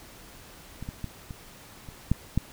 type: clicks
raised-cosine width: 5 ms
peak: -24 / -22 / -20 / -25 / -28 / -9 / -10 dBFS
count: 7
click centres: 0.826 / 0.889 / 1.043 / 1.308 / 1.888 / 2.116 / 2.376 s
effects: pink hiss -49 dBFS RMS until 2.52 s